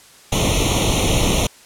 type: noise with comb filter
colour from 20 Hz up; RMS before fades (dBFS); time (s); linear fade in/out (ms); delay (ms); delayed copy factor
pink; -17; 0.32-1.47; 5; 0.31; +0.95
effects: white hiss -46 dBFS RMS until 1.65 s + low-pass 10000 Hz 12 dB/octave